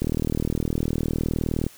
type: click train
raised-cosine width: 3 ms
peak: -11 dBFS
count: 66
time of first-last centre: 0.02-1.666 s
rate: 39.5 Hz
effects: white hiss -49 dBFS RMS until 1.77 s